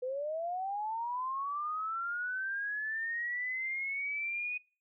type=linear sweep; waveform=sine; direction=up; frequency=493.9 to 2489 Hz; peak=-33 dBFS; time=0.02-4.58 s; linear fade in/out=10 ms; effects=noise-tail reverb RT60 0.4 s tail -26 dB re dry